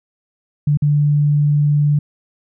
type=tone with dropouts; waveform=sine; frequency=146.83 Hz; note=D3; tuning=in tune; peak=-11 dBFS; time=0.67-1.99 s; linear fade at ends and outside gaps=5 ms; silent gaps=0.773-0.821 s; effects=none